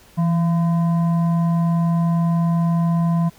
sine tone with frequency modulation, 167 Hz, E3, 23 cents sharp, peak -15 dBFS, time 0.17-3.3 s, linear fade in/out 20 ms, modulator 850 Hz, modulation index 0.32, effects pink hiss -50 dBFS RMS until 3.38 s

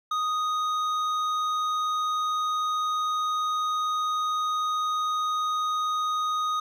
sine tone with hard clipping, 1244.5 Hz, D#6, in tune, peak -26 dBFS, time 0.11-6.6 s, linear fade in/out 5 ms, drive 8 dB, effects none

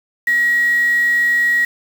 sine tone with quantisation, 1906 Hz, A#6, 38 cents sharp, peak -12 dBFS, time 0.27-1.65 s, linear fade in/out 5 ms, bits 5, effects none

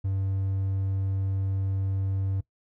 triangle tone, 96.7 Hz, G2, 23 cents flat, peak -23 dBFS, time 0.04-2.41 s, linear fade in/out 10 ms, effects noise-tail reverb RT60 0.1 s tail -19 dB re dry

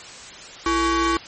40% pulse ring-modulated tone, 394 Hz, G4, 9 cents sharp, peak -14 dBFS, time 0.66-1.17 s, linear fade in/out 2 ms, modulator 729 Hz, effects white hiss -39 dBFS RMS until 1.27 s + MP3 32 kbps

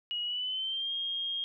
sine tone with pitch glide, 2901 to 3238 Hz, F#7 to G#7, -35 to -45 cents, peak -31 dBFS, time 0.11-1.44 s, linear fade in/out 0 ms, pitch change +190 cents, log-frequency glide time 0.23-0.93 s, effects none

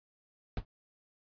brown noise with exponential decay, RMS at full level -27 dBFS, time 0.57-0.65 s, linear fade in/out 1 ms, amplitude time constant 17 ms, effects resampled to 11025 Hz

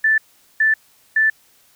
sine tone bursts, 1760 Hz, A6, in tune, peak -12 dBFS, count 3, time 0.04-1.3 s, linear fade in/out 5 ms, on 140 ms, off 420 ms, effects white hiss -55 dBFS RMS until 1.75 s

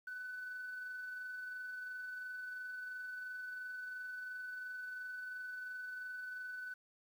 sine tone with amplitude modulation, 1499 Hz, F#6, 22 cents sharp, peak -40 dBFS, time 0.07-6.74 s, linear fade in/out 5 ms, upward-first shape sine, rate 22.9 Hz, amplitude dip 30%, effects tanh soft clip ceiling -38 dBFS + 11-bit

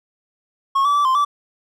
triangle tone with pitch steps, 1092 / 1152 / 1160 / 1044 / 1159 Hz, C#6 / D6 / D6 / C6 / D6, -26 / -34 / -22 / -4 / -23 cents, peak -12 dBFS, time 0.75-1.25 s, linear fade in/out 10 ms, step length 100 ms, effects none

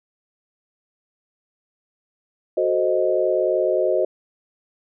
sine chord, F# diminished seventh, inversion none, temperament equal, 370 / 440 / 523.3 / 622.3 Hz, F#4 / A4 / C5 / Eb5, 0 / 0 / 0 / 0 cents, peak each -22 / -27 / -22 / -21 dBFS, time 2.57-4.05 s, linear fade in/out 5 ms, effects none

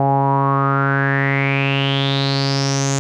sawtooth tone with low-pass filter sweep, 137.6 Hz, C#3, 12 cents flat, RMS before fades -17 dBFS, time 0-2.99 s, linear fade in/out 0 ms, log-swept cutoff 760 to 7000 Hz, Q 8, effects none

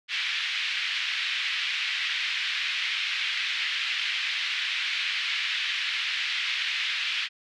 pink band-pass noise, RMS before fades -29 dBFS, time 0.08-7.29 s, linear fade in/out 50 ms, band 2000 to 3700 Hz, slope 24 dB/octave, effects none

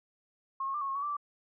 sine tone with pitch steps, 1079 / 1088 / 1187 / 1100 / 1082 / 1126 / 1173 / 1165 Hz, C#6 / C#6 / D6 / C#6 / C#6 / C#6 / D6 / D6, -47 / -33 / +18 / -14 / -42 / +27 / -2 / -14 cents, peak -31 dBFS, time 0.6-1.168 s, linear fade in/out 5 ms, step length 71 ms, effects none

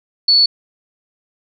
sine tone, 4435 Hz, C#8, in tune, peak -8 dBFS, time 0.28-0.46 s, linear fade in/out 5 ms, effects none

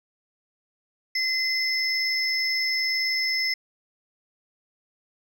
triangle tone pair together, 2052 / 5247 Hz, C7 / E8, -34 / -9 cents, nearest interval octave + major third, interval 1625 cents, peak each -24 dBFS, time 1.15-3.54 s, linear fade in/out 5 ms, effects none

